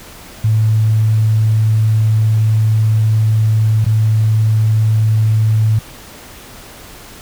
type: tone with dropouts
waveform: sine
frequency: 109.4 Hz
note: A2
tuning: 9 cents flat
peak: -9 dBFS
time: 0.44-5.79 s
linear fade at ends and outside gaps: 5 ms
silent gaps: 3.846-3.862 s
effects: pink hiss -36 dBFS RMS until 7.21 s